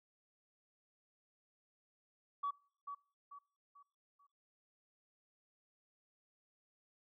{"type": "tone with echo", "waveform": "sine", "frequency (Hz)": 1137, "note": "C#6", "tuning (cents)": 44, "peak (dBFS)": -34, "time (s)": [2.43, 2.51], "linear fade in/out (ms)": 10, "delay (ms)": 440, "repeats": 4, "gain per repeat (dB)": -8, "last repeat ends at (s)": 4.27, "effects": ["noise-tail reverb RT60 0.5 s tail -23 dB re dry", "tanh soft clip ceiling -30 dBFS"]}